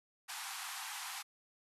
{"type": "band-pass noise", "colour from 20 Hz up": "pink", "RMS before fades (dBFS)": -44, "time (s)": [0.28, 1.23], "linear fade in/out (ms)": 20, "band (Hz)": [750, 13000], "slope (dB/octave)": 96, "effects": []}